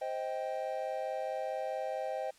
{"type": "chord", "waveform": "triangle", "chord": "C minor", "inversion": "none", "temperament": "just", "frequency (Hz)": [523.3, 627.9, 784.9], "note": ["C5", "Eb5", "G5"], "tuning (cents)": [0, 16, 2], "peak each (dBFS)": [-36, -36, -37], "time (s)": [0.01, 2.31], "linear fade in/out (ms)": 10, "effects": ["white hiss -62 dBFS RMS until 2.38 s", "low-pass 9000 Hz 12 dB/octave"]}